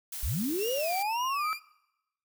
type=noise; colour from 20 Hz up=blue; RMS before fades=-38 dBFS; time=0.12-1.03 s; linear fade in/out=5 ms
type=linear sweep; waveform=sine; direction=up; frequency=36.93 to 1299 Hz; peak=-28 dBFS; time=0.23-1.53 s; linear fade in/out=0 ms
type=tone with vibrato; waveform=30% pulse; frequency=2583 Hz; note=E7; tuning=36 cents flat; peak=-33 dBFS; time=0.58-1.6 s; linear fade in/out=50 ms; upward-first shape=sine; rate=1.9 Hz; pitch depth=180 cents each way
effects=noise-tail reverb RT60 0.9 s tail -22 dB re dry